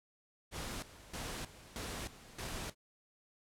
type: noise with tremolo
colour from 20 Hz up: pink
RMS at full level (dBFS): -42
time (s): 0.51-2.75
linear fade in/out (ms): 50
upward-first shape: square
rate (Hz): 1.6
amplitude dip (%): 80
effects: low-pass 11000 Hz 12 dB/octave